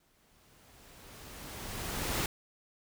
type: noise with exponential growth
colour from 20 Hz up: pink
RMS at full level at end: -31 dBFS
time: 0-2.26 s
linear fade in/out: 2 ms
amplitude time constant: 490 ms
effects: none